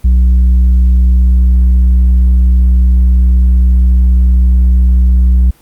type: tone with tanh clipping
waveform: sine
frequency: 61.8 Hz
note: B1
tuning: 2 cents sharp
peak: -5 dBFS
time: 0.04-5.51 s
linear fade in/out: 10 ms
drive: 4 dB
effects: pink hiss -46 dBFS RMS until 5.61 s + Opus 32 kbps